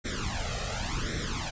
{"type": "noise with flanger", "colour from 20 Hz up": "pink", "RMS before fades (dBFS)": -32, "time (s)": [0.04, 1.51], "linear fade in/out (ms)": 20, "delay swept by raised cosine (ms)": [0.52, 1.62], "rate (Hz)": 0.9, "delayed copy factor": 0.95, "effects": ["resampled to 16000 Hz"]}